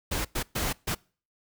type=noise bursts at uneven times; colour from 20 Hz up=pink; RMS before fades=-29 dBFS; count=4; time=0.11-0.25 / 0.35-0.43 / 0.55-0.73 / 0.87-0.95 s; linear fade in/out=10 ms; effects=noise-tail reverb RT60 0.4 s tail -25 dB re dry